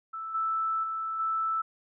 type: tone with level steps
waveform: sine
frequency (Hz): 1318.5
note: E6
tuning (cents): 0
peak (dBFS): -34 / -26 / -30 / -26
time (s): 0.13-1.62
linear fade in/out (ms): 10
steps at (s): 0.34 / 0.83 / 1.19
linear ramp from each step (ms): 10
effects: none